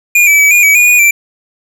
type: tone with pitch steps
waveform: square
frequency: 2428 / 2305 / 2286 / 2432 / 2279 / 2442 / 2459 / 2347 Hz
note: D#7 / D7 / D7 / D#7 / C#7 / D#7 / D#7 / D7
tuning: -43 / -33 / -47 / -40 / +47 / -33 / -21 / -2 cents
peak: -5 dBFS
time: 0.15-1.11 s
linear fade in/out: 5 ms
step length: 120 ms
effects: none